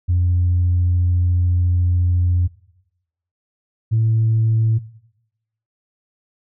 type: tone pair in turn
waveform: sine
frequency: 88.6 / 111.63 Hz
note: F2 / A2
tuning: +25 / +25 cents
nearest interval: major third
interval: 400 cents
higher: second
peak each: -12 dBFS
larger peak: neither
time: 0.08-2.48 / 3.91-4.79 s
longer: first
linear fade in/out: 20 ms
effects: noise-tail reverb RT60 0.9 s tail -20 dB re dry + tanh soft clip ceiling -10 dBFS